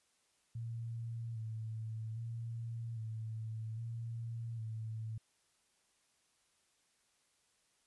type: tone with vibrato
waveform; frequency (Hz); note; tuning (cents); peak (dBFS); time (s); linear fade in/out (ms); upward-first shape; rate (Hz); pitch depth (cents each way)
sine; 113.2; A2; +50; -39; 0.55-5.18; 5; square; 0.62; 35
effects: white hiss -75 dBFS RMS until 7.86 s + resampled to 24000 Hz